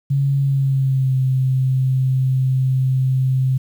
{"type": "tone with pitch glide", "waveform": "sine", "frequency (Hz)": [138.6, 130.82], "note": ["C#3", "C3"], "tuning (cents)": [0, 0], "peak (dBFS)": -14, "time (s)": [0.1, 3.58], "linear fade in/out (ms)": 10, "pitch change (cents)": -100, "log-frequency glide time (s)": [0.39, 1.16], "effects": ["8-bit"]}